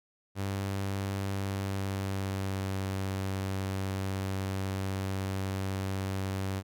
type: tone with pitch glide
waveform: sawtooth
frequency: 98 to 96.21 Hz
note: G2 to G2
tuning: 0 to -32 cents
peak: -27 dBFS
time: 0.35-6.63 s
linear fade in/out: 50 ms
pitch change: -32 cents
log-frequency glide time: 1.4-2.81 s
effects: none